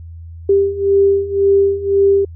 sine beating tone pair, 394.5 / 396.4 Hz, G4 / G4, +11 / +19 cents, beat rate 1.9 Hz, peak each -15 / -12 dBFS, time 0.49-2.25 s, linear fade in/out 5 ms, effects added 83 Hz sine -30 dBFS peak until 2.35 s

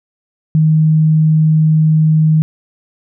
sine tone, 156.6 Hz, D#3, 11 cents sharp, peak -7 dBFS, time 0.55-2.42 s, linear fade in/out 0 ms, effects none

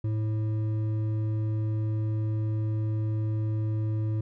sine tone with hard clipping, 108.5 Hz, A2, 24 cents flat, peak -27 dBFS, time 0.04-4.21 s, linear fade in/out 5 ms, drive 7 dB, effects none

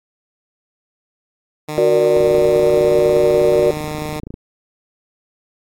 10% pulse tone, 152.1 Hz, D#3, 39 cents flat, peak -15 dBFS, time 1.68-4.2 s, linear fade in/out 10 ms
sine chord, Gb augmented, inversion none, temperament equal, 370 / 466.2 / 587.3 Hz, Gb4 / Bb4 / D5, 0 / 0 / 0 cents, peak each -15 dBFS, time 1.78-3.71 s, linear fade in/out 0 ms
click train, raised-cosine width 3 ms, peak -17 dBFS, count 62, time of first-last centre 2.17-4.341 s, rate 28.1 Hz
effects AAC 64 kbps

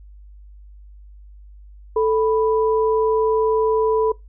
sine tone pair together, 440 / 987.8 Hz, A4 / B5, 0 / 0 cents, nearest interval octave + major second, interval 1400 cents, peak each -15 / -23 dBFS, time 1.96-4.12 s, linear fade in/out 5 ms, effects noise-tail reverb RT60 0.2 s tail -22 dB re dry + added 50 Hz sine -40 dBFS peak until 4.28 s

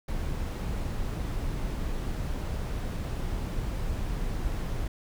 brown noise, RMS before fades -31 dBFS, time 0.08-4.88 s, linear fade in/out 5 ms, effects none

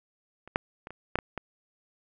clicks, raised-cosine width 0.5 ms, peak -30 / -9 / -25 / -27 / -10 / -15 / -18 dBFS, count 7, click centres 0.476 / 0.559 / 0.871 / 0.906 / 1.156 / 1.188 / 1.377 s, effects none

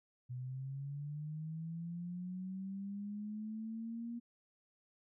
sine linear sweep, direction up, 123.47 to 237.5 Hz, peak -40 dBFS, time 0.29-4.2 s, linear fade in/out 20 ms, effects none

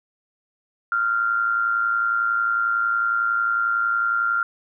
sine tone with amplitude modulation, 1388 Hz, F6, 11 cents flat, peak -16 dBFS, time 0.92-4.43 s, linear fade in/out 2 ms, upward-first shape sine, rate 111 Hz, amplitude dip 55%, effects none

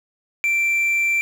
triangle tone with quantisation, 2349 Hz, D7, in tune, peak -15 dBFS, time 0.44-1.21 s, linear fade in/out 0 ms, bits 7, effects none

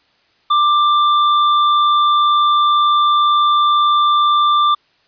sine tone with hard clipping, 1183 Hz, D6, 12 cents sharp, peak -12 dBFS, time 0.5-4.75 s, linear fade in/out 10 ms, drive 14 dB, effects white hiss -57 dBFS RMS until 5.07 s + resampled to 11025 Hz

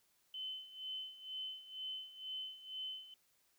sine tone with tremolo, 3048 Hz, G7, 49 cents flat, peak -40 dBFS, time 0.34-3.14 s, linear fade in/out 2 ms, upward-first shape sine, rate 2.1 Hz, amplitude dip 80%, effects white hiss -75 dBFS RMS until 3.58 s

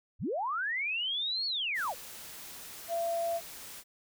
sine linear two-way sweep, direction up then down, 41.2 to 4437 to 424.9 Hz, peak -30 dBFS, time 0.19-1.95 s, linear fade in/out 50 ms, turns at 1.46 s
white noise, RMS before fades -46 dBFS, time 1.74-3.84 s, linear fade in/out 50 ms
sine tone, 675 Hz, E5, 41 cents sharp, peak -29 dBFS, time 2.88-3.41 s, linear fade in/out 50 ms
effects none

